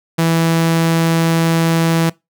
sawtooth tone, 164.81 Hz, E3, in tune, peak -8 dBFS, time 0.18-2.1 s, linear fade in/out 10 ms, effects noise-tail reverb RT60 0.2 s tail -22 dB re dry

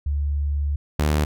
sine / sawtooth tone pair in turn, 72.1 / 75.26 Hz, D2 / D2, -31 / +43 cents, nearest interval minor second, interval 74 cents, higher second, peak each -20 / -14 dBFS, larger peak second, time 0.06-0.76 / 0.99-1.25 s, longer first, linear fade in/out 5 ms, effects none

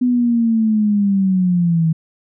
sine linear sweep, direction down, 250.7 to 158.8 Hz, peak -12 dBFS, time 0.01-1.93 s, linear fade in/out 10 ms, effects none

